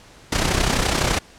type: noise with amplitude modulation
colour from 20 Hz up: pink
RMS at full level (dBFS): -17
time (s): 0.32-1.19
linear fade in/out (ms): 5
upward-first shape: sine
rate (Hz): 31.9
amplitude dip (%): 60
effects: pink hiss -47 dBFS RMS until 1.38 s + low-pass 8000 Hz 12 dB/octave